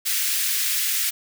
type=high-pass noise; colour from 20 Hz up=white; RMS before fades=-23 dBFS; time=0.05-1.11 s; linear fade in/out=20 ms; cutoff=1700 Hz; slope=24 dB/octave; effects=none